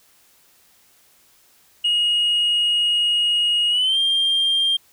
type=tone with pitch glide; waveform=sine; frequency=2878 to 3193 Hz; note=F#7 to G7; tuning=-49 to +31 cents; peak=-14 dBFS; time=1.84-4.77 s; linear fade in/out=10 ms; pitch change=+180 cents; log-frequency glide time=3.7-3.98 s; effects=tanh soft clip ceiling -14 dBFS + white hiss -56 dBFS RMS until 4.92 s